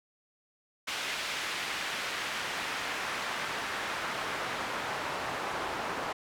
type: noise with band-pass filter sweep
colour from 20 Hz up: pink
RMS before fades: -35 dBFS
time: 0.87-6.13 s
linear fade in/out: 10 ms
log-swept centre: 2600 to 940 Hz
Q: 0.84
effects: none